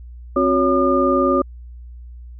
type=tone cluster; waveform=sine; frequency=265 / 363.9 / 559 / 1209 Hz; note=C4 / F#4 / C#5 / D6; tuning=+22 / -29 / +14 / +50 cents; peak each=-19 dBFS; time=0.36-1.42 s; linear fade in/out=5 ms; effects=added 60 Hz sine -34 dBFS peak until 2.39 s